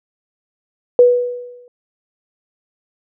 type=tone with exponential decay; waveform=sine; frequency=489.8 Hz; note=B4; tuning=14 cents flat; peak=-3 dBFS; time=0.99-1.68 s; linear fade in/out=1 ms; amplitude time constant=150 ms; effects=none